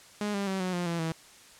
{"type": "tone with pitch steps", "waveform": "sawtooth", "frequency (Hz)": [207.7, 199.35, 191.34, 183.66, 176.28, 169.19, 162.39], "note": ["G#3", "G3", "G3", "F#3", "F3", "E3", "E3"], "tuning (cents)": [0, 29, -42, -13, 16, 45, -26], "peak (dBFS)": -25, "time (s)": [0.21, 1.12], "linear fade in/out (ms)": 2, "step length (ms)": 130, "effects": ["white hiss -53 dBFS RMS until 1.59 s", "low-pass 9000 Hz 12 dB/octave"]}